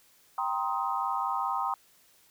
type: chord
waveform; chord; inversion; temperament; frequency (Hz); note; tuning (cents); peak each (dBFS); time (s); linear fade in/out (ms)
sine; C minor seventh; second; just; 784.9 / 941.9 / 1046.5 / 1255.8; G5 / Bb5 / C6 / Eb6; +2 / +18 / 0 / +16; -33; 0.38-1.74; 2
effects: white hiss -62 dBFS RMS until 2.3 s